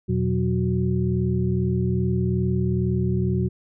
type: tone cluster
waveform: sine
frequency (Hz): 83.7 / 123.1 / 185.5 / 368.2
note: E2 / B2 / F#3 / F#4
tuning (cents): +27 / -5 / +5 / -8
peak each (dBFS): -27 / -23 / -24 / -28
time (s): 0.08-3.49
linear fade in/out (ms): 20
effects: none